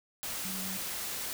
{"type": "tone in noise", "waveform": "sine", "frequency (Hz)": 188.6, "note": "F#3", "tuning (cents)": 33, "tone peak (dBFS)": -40, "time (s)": [0.45, 0.77], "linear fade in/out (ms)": 0, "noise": "white", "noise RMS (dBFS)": -37, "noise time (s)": [0.23, 1.33], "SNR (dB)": -6, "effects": []}